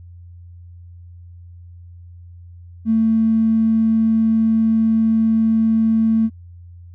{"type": "tone with tanh clipping", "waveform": "triangle", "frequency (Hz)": 223.1, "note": "A3", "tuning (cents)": 24, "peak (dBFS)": -12, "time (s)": [2.85, 6.3], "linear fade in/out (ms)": 50, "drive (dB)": 2, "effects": ["added 87 Hz sine -37 dBFS peak until 6.94 s"]}